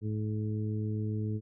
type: harmonic tone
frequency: 107.2 Hz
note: A2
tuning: 45 cents flat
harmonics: 1 / 2 / 3 / 4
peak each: -31 / -37 / -41 / -43 dBFS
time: 0.01-1.41 s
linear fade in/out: 50 ms
effects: none